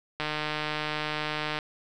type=click train; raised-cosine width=0.3 ms; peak=-14 dBFS; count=212; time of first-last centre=0.2-1.588 s; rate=152 Hz; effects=none